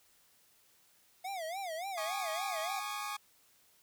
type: tone with vibrato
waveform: square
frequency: 709 Hz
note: F5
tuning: 26 cents sharp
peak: -38 dBFS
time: 1.24-2.8 s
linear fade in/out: 10 ms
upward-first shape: sine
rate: 3.5 Hz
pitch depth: 200 cents each way
type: chord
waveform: sawtooth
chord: Ab suspended fourth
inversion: none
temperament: equal with one note detuned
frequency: 830.6 / 1108.7 / 1221 Hz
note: Ab5 / Db6 / Eb6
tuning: 0 / 0 / -33 cents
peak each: -38 dBFS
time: 1.97-3.17 s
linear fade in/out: 10 ms
effects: white hiss -67 dBFS RMS until 3.82 s